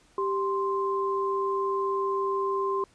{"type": "tone pair together", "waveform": "sine", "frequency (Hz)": [392, 1046.5], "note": ["G4", "C6"], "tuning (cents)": [0, 0], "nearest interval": "octave + perfect fourth", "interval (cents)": 1700, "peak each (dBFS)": [-27, -28], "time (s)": [0.18, 2.84], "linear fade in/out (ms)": 2, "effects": ["pink hiss -61 dBFS RMS until 2.94 s", "resampled to 22050 Hz"]}